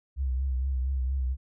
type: tone with vibrato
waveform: sine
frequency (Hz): 65.41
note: C2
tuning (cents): 0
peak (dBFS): -25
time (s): 0.16-1.37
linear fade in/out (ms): 50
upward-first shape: triangle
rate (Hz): 4.3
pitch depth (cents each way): 77
effects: none